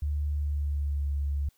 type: tone with pitch glide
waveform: sine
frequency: 73.42 to 71.08 Hz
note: D2 to C#2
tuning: 0 to +44 cents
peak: -26 dBFS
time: 0.02-1.49 s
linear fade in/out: 5 ms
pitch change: -56 cents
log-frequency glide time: 0.31-1.11 s
effects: white hiss -68 dBFS RMS until 1.57 s